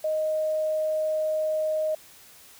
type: tone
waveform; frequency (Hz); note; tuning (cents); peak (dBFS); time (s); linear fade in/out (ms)
sine; 622.3; D#5; 0; -23; 0.04-1.95; 5
effects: white hiss -51 dBFS RMS until 2.59 s